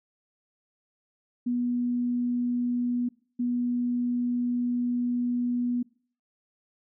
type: tone bursts at uneven times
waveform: sine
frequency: 243.7 Hz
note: B3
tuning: 23 cents flat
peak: -24 dBFS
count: 2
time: 1.46-3.09 / 3.39-5.83 s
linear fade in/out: 10 ms
effects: noise-tail reverb RT60 0.5 s tail -24 dB re dry